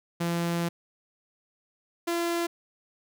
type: tone pair in turn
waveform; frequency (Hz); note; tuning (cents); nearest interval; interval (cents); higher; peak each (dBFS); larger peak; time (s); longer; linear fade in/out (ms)
sawtooth; 170.5 / 341; F3 / F4; -41 / -41; octave; 1200; second; -22 / -22; neither; 0.2-0.69 / 2.07-2.47; first; 10
effects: none